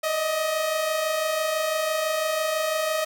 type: tone pair together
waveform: sawtooth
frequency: 605 / 631 Hz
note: D#5 / D#5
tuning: -49 / +24 cents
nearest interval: minor second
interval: 73 cents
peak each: -27 / -20 dBFS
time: 0.03-3.05 s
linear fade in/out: 10 ms
effects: 8-bit